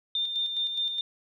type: tone with tremolo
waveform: sine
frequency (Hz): 3606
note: A7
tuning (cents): +42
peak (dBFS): -25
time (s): 0.15-1.01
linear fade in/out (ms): 2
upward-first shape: square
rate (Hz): 4.8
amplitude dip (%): 45
effects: 11-bit